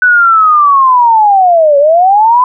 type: linear two-way sweep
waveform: sine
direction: down then up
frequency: 1500 to 554.4 to 1020 Hz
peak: -3 dBFS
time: 0.02-2.44 s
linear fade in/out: 2 ms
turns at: 1.78 s
effects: none